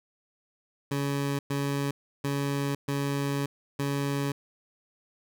20% pulse tone bursts at uneven times, 140.7 Hz, C#3, 26 cents sharp, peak -22 dBFS, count 5, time 0.91-1.39 / 1.5-1.91 / 2.24-2.75 / 2.88-3.46 / 3.79-4.32 s, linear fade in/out 5 ms, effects none

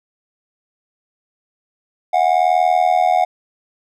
triangle tone with amplitude modulation, 726 Hz, F#5, 33 cents flat, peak -6 dBFS, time 2.13-3.25 s, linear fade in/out 10 ms, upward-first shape sine, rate 80.7 Hz, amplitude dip 90%, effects none

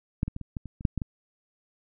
clicks, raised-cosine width 5 ms, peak -12 / -19 / -22 / -25 / -20 / -26 / -27 / -8 / -16 / -18 dBFS, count 10, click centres 0.231 / 0.28 / 0.364 / 0.413 / 0.568 / 0.657 / 0.809 / 0.852 / 0.977 / 1.018 s, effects none

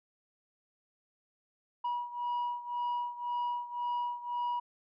sine beating tone pair, 966 / 967.9 Hz, B5 / B5, -39 / -35 cents, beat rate 1.9 Hz, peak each -32 / -35 dBFS, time 1.84-4.6 s, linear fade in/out 10 ms, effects tanh soft clip ceiling -29 dBFS

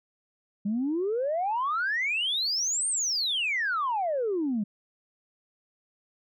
sine exponential two-way sweep, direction up then down, 196 to 8990 to 196 Hz, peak -24 dBFS, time 0.65-4.64 s, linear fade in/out 10 ms, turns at 2.88 s, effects tanh soft clip ceiling -21 dBFS

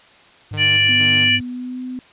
triangle tone, 103.83 Hz, G#2, in tune, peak -24 dBFS, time 0.51-1.41 s, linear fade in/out 5 ms
sawtooth tone with tremolo, 151.9 Hz, D#3, 41 cents flat, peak -24 dBFS, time 0.53-1.3 s, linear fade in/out 10 ms, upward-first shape square, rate 2.1 Hz, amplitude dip 50%
harmonic tone, 587.3 Hz, D5, in tune, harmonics 3 / 4 / 5, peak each -21 / -16 / -15 dBFS, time 0.57-1.4 s, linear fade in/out 50 ms
sine tone with pitch glide, 246.9 to 253.7 Hz, B3 to B3, 0 to +47 cents, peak -25 dBFS, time 0.89-1.99 s, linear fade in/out 0 ms, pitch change +47 cents, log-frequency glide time 1.45-1.81 s
effects white hiss -48 dBFS RMS until 2.12 s + resampled to 8000 Hz

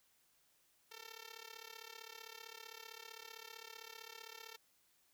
5% pulse tone with amplitude modulation, 450.9 Hz, A4, 42 cents sharp, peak -36 dBFS, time 0.91-4.57 s, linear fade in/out 10 ms, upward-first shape sine, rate 35.5 Hz, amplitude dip 90%, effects white hiss -74 dBFS RMS until 5.13 s

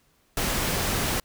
pink noise, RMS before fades -26 dBFS, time 0.37-1.2 s, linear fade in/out 2 ms, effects pink hiss -65 dBFS RMS until 1.24 s

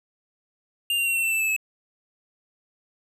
square tone with pitch steps, 2800 / 2769 / 2739 / 2709 / 2680 / 2650 / 2622 / 2593 Hz, F7 / F7 / F7 / E7 / E7 / E7 / E7 / E7, +4 / -15 / -34 / +47 / +28 / +9 / -10 / -29 cents, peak -22 dBFS, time 0.9-1.564 s, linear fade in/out 2 ms, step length 83 ms, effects none

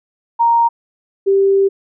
sine tone pair in turn, 932.3 / 392 Hz, A#5 / G4, 0 / 0 cents, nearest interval octave + minor third, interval 1500 cents, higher first, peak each -9 dBFS, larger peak neither, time 0.39-0.69 / 1.26-1.69 s, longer second, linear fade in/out 20 ms, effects none

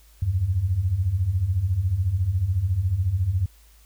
sine beating tone pair, 82.4 / 96.4 Hz, E2 / G2, 0 / -28 cents, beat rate 14 Hz, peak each -26 / -21 dBFS, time 0.22-3.46 s, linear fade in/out 5 ms, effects added 53 Hz sine -51 dBFS peak until 3.85 s + white hiss -58 dBFS RMS until 3.85 s

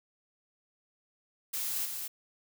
blue noise with echo, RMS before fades -34 dBFS, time 1.53-1.86 s, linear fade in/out 10 ms, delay 220 ms, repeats 1, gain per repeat -4 dB, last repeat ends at 2.08 s, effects none

